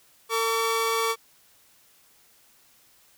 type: tone pair together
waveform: sawtooth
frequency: 452.5 / 1140.2 Hz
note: A4 / C#6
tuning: +48 / +48 cents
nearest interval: octave + major third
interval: 1600 cents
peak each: -22 dBFS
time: 0.29-1.16 s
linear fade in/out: 50 ms
effects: white hiss -59 dBFS RMS until 3.17 s